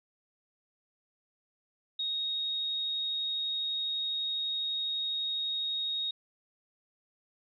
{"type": "tone", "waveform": "sine", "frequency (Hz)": 3748, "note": "A#7", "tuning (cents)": 9, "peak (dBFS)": -30, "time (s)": [1.99, 6.11], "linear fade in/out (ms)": 5, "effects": []}